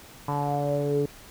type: tone with low-pass filter sweep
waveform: sawtooth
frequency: 144.2 Hz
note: D3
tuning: 31 cents flat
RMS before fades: -26 dBFS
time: 0.28-1.06 s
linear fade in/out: 5 ms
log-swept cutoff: 980 to 390 Hz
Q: 7.2
effects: pink hiss -48 dBFS RMS until 1.3 s